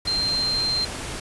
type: tone in noise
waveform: sine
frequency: 4157 Hz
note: C8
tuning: 12 cents flat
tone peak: -21 dBFS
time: 0.07-0.85 s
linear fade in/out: 5 ms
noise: pink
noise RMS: -32 dBFS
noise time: 0.05-1.2 s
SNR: +8 dB
effects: resampled to 24000 Hz